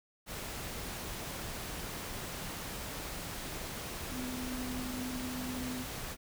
sine tone in noise, 252.3 Hz, B3, 37 cents sharp, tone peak -38 dBFS, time 4.09-5.86 s, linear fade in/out 50 ms, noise pink, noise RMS -41 dBFS, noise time 0.26-6.17 s, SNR 0 dB, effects none

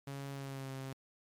sawtooth tone with pitch glide, 138.59 to 133.64 Hz, C#3 to C3, 0 to +37 cents, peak -37 dBFS, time 0.07-0.93 s, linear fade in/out 5 ms, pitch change -63 cents, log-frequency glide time 0.32-0.72 s, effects MP3 96 kbps

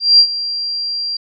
sine tone with ADSR envelope, 4746 Hz, D8, 17 cents sharp, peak -3 dBFS, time 0-1.17 s, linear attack 190 ms, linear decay 74 ms, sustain -15 dB, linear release 6 ms, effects none

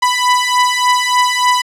sawtooth beating tone pair, 991 / 994.4 Hz, B5 / B5, +6 / +12 cents, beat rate 3.4 Hz, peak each -10 dBFS, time 0.02-1.62 s, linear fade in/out 10 ms, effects low-pass 9000 Hz 12 dB/octave

